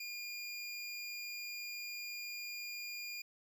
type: tone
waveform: 25% pulse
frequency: 2418 Hz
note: D7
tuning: 50 cents sharp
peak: -38 dBFS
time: 0-3.22 s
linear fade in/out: 5 ms
effects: none